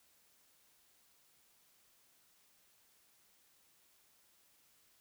silence, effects white hiss -70 dBFS RMS until 5 s

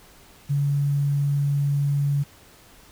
sine tone with quantisation, 142.3 Hz, C#3, 46 cents sharp, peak -19 dBFS, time 0.49-2.24 s, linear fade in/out 20 ms, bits 8, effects pink hiss -51 dBFS RMS until 2.91 s

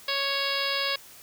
harmonic tone, 554.4 Hz, C#5, in tune, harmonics 1 / 2 / 3 / 4 / 5 / 6 / 7 / 8 / 9, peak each -34 / -34 / -34 / -34 / -34 / -34 / -34 / -34 / -34 dBFS, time 0.08-0.96 s, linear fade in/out 5 ms, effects white hiss -49 dBFS RMS until 1.22 s

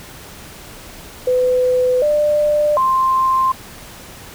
sine tone with pitch steps, 503 / 596 / 1049 Hz, B4 / D5 / C6, +32 / +25 / +4 cents, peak -12 dBFS, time 1.27-3.52 s, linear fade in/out 5 ms, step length 750 ms, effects pink hiss -37 dBFS RMS until 4.34 s

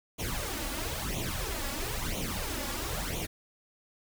pink noise with flanger, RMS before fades -34 dBFS, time 0.18-3.27 s, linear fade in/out 20 ms, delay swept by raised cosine 0.3 to 3.6 ms, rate 1 Hz, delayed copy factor +0.75, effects none

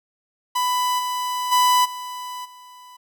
45% pulse tone with level steps, 995 Hz, B5, 13 cents sharp, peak -19 / -23 / -14 / -30 / -42 dBFS, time 0.55-2.97 s, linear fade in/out 10 ms, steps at 0.98 / 1.51 / 1.84 / 2.44 s, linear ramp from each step 20 ms, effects none

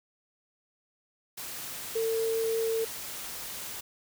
sine tone in noise, 450.7 Hz, A4, 42 cents sharp, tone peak -26 dBFS, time 1.95-2.85 s, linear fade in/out 10 ms, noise white, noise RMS -39 dBFS, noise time 1.37-3.81 s, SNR +10 dB, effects none

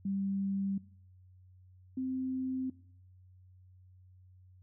sine tone pair in turn, 196 / 259.9 Hz, G3 / C4, 0 / -11 cents, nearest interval perfect fourth, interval 489 cents, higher second, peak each -31 / -32 dBFS, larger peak first, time 0.05-0.78 / 1.97-2.7 s, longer neither, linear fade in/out 5 ms, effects noise-tail reverb RT60 0.6 s tail -20 dB re dry + added 92 Hz sine -56 dBFS peak until 4.62 s

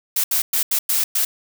blue noise bursts at uneven times, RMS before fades -19 dBFS, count 6, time 0.16-0.24 / 0.31-0.42 / 0.53-0.63 / 0.71-0.79 / 0.89-1.04 / 1.15-1.25 s, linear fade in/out 5 ms, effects none

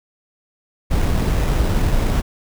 brown noise with sample-and-hold, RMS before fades -17 dBFS, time 0.9-2.22 s, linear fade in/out 20 ms, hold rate 4410 Hz, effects none

